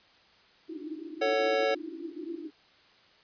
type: band-pass noise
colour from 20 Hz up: pink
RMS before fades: -40 dBFS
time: 0.68-2.51 s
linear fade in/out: 20 ms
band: 300 to 350 Hz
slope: 96 dB/octave
type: chord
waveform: square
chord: F# minor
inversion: first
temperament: just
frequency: 444 / 555 / 740 Hz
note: A4 / C#5 / F#5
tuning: +16 / +2 / 0 cents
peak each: -30 / -28 / -33 dBFS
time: 1.21-1.75 s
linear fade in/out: 10 ms
effects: white hiss -60 dBFS RMS until 3.23 s + resampled to 11025 Hz